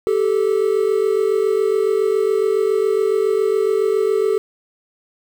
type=tone pair together; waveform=triangle; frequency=390.2 / 437.4 Hz; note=G4 / A4; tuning=-8 / -10 cents; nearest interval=major second; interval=198 cents; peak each=-16 / -15 dBFS; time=0.07-4.38 s; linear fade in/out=0 ms; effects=7-bit